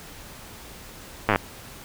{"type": "slowing click train", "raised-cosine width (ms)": 0.5, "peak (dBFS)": -4, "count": 8, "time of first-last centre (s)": [1.29, 1.359], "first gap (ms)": 9, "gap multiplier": 1.03, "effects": ["pink hiss -43 dBFS RMS until 1.84 s"]}